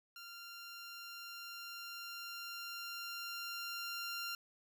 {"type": "tone with level ramp", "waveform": "15% pulse", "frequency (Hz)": 1388, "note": "F6", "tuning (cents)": -11, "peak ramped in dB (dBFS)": [-43, -33], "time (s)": [0.16, 4.35], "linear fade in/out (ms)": 2, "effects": []}